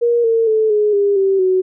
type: tone with pitch steps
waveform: sine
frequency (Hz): 473.3 / 454.8 / 437 / 420 / 403.6 / 387.8 / 372.6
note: A#4 / A#4 / A4 / G#4 / G#4 / G4 / F#4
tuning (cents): +26 / -43 / -12 / +19 / -49 / -19 / +12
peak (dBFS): -11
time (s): 0.01-1.62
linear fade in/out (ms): 20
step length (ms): 230
effects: none